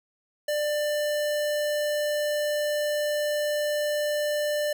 square tone, 594 Hz, D5, 20 cents sharp, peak -25 dBFS, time 0.48-4.73 s, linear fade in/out 5 ms, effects none

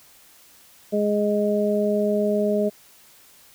harmonic tone, 207.7 Hz, G#3, in tune, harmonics 1 / 2 / 3, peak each -23 / -23 / -23 dBFS, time 0.92-2.7 s, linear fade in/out 20 ms, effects white hiss -52 dBFS RMS until 3.54 s

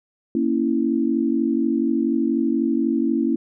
sine chord, A# diminished, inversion none, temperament equal, 233.1 / 277.2 / 329.6 Hz, A#3 / C#4 / E4, 0 / 0 / 0 cents, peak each -22 dBFS, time 0.35-3.36 s, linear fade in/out 2 ms, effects none

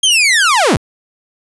sawtooth linear sweep, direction down, 3246 to 61 Hz, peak -5 dBFS, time 0.03-0.77 s, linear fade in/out 5 ms, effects resampled to 24000 Hz

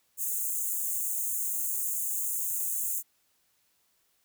white high-pass noise, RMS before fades -31 dBFS, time 0.17-3.03 s, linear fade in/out 50 ms, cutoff 6500 Hz, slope 96 dB/octave, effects white hiss -71 dBFS RMS until 4.24 s

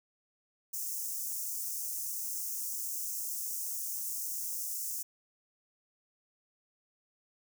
white high-pass noise, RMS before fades -37 dBFS, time 0.73-5.03 s, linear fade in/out 10 ms, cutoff 5700 Hz, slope 48 dB/octave, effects none

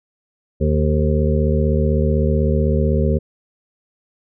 harmonic tone with a mistuned harmonic, 75.9 Hz, D#2, 42 cents flat, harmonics 1 / 2 / 3 / 5 / 6 / 7, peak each -17 / -20 / -22 / -24 / -25 / -25 dBFS, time 0.6-3.19 s, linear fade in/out 20 ms, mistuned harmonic 5, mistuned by +35 cents, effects none

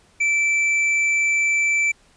triangle tone with tanh clipping, 2327 Hz, D7, 17 cents flat, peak -18 dBFS, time 0.2-1.92 s, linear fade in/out 10 ms, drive 11 dB, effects pink hiss -56 dBFS RMS until 2.16 s + resampled to 22050 Hz

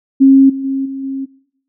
sine tone with level steps, 269.8 Hz, C#4, 47 cents flat, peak -3 / -17 / -14 / -20 / -18 dBFS, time 0.2-1.26 s, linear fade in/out 20 ms, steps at 0.49 / 0.64 / 0.85 / 1.03 s, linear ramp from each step 10 ms, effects noise-tail reverb RT60 0.7 s tail -21 dB re dry

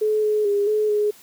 sine tone with pitch steps, 428.8 / 424.7 / 406.3 / 426.5 / 418.4 Hz, A4 / G#4 / G#4 / G#4 / G#4, -45 / +39 / -38 / +46 / +13 cents, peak -17 dBFS, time 0.01-1.11 s, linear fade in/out 10 ms, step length 220 ms, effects white hiss -49 dBFS RMS until 1.22 s + high-pass 60 Hz 12 dB/octave

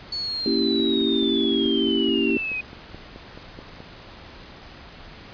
sine linear sweep, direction down, 4435 to 2489 Hz, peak -25 dBFS, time 0.12-2.61 s, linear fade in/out 5 ms
sine chord, A# diminished seventh, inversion none, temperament equal, 233.1 / 277.2 / 329.6 / 392 Hz, A#3 / C#4 / E4 / G4, 0 / 0 / 0 / 0 cents, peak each -25 dBFS, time 0.46-2.37 s, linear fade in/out 2 ms
click train, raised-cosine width 2 ms, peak -26 dBFS, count 15, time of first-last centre 0.8-3.804 s, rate 4.66 Hz
effects pink hiss -43 dBFS RMS until 5.33 s + resampled to 11025 Hz

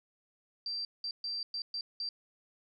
sine tone bursts at uneven times, 4699 Hz, D8, in tune, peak -34 dBFS, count 6, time 0.66-0.85 / 1.04-1.11 / 1.24-1.43 / 1.54-1.62 / 1.74-1.81 / 2-2.09 s, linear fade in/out 2 ms, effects none

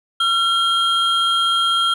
triangle tone pair together, 1364 / 3232 Hz, F6 / G#7, -41 / -48 cents, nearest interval octave + minor third, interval 1493 cents, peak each -16 dBFS, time 0.2-1.94 s, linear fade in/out 5 ms, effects none

